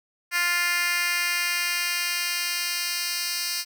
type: tone with high-pass filter sweep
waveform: 10% pulse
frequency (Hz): 350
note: F4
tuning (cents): +4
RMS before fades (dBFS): -26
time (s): 0.31-3.65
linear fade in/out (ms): 50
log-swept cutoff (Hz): 1900 to 3900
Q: 1.5
effects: none